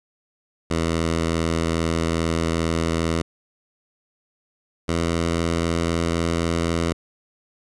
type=tone pair in turn; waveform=10% pulse; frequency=82.41 / 83.85 Hz; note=E2 / E2; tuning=0 / +30 cents; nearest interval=unison; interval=30 cents; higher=second; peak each=-12 dBFS; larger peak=neither; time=0.7-3.22 / 4.88-6.93 s; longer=first; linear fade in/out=10 ms; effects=resampled to 22050 Hz